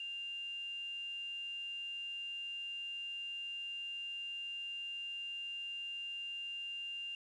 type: tone with quantisation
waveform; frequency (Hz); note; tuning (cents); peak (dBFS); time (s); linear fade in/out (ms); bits
sine; 2794; F7; 0; -40; 0-7.15; 2; 10
effects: resampled to 24000 Hz